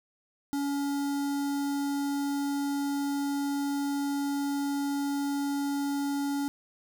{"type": "tone with notch filter", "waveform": "square", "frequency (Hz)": 282.1, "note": "C#4", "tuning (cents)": 30, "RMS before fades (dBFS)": -30, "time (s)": [0.53, 6.48], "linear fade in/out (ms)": 0, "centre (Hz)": 2400, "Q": 0.97, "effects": []}